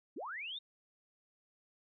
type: linear sweep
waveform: sine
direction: up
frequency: 205.2 to 3745 Hz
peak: -40 dBFS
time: 0.16-0.59 s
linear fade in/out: 10 ms
effects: none